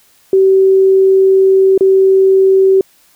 sine tone with dropouts, 383.5 Hz, G4, 38 cents flat, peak -5 dBFS, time 0.33-2.81 s, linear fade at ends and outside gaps 2 ms, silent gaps 1.778-1.808 s, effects white hiss -50 dBFS RMS until 3.15 s

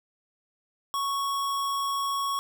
square tone, 1108.7 Hz, C#6, in tune, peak -27 dBFS, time 0.94-2.39 s, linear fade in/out 0 ms, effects none

